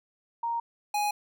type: tone pair in turn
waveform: sine / square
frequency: 932.3 / 830.6 Hz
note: A#5 / G#5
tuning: 0 / 0 cents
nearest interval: major second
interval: 200 cents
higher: first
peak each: -27 / -26 dBFS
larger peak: second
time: 0.43-0.6 / 0.94-1.11 s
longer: neither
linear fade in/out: 5 ms
effects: none